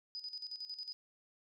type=tone with tremolo; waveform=sine; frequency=4978 Hz; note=D#8; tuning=in tune; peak=-40 dBFS; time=0.15-0.93 s; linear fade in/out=0 ms; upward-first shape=square; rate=11 Hz; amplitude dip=70%; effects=none